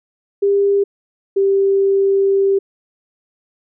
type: tone pair in turn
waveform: sine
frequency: 400 / 392.4 Hz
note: G4 / G4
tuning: +35 / +2 cents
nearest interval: unison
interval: 33 cents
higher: first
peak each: -11 dBFS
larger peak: neither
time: 0.42-0.84 / 1.36-2.59 s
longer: second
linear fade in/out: 10 ms
effects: none